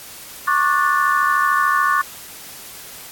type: chord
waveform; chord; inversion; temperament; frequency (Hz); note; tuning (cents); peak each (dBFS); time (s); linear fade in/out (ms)
sine; D major seventh; third; just; 1101.2 / 1174.7 / 1468.3 / 1762; C#6 / D6 / F#6 / A6; -12 / 0 / -14 / +2; -18 / -19 / -21 / -22; 0.47-2.02; 10
effects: white hiss -37 dBFS RMS until 3.11 s + AAC 64 kbps